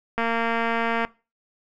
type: click train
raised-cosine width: 0.5 ms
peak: -10 dBFS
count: 201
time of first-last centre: 0.18-1.05 s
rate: 230 Hz
effects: noise-tail reverb RT60 0.3 s tail -21 dB re dry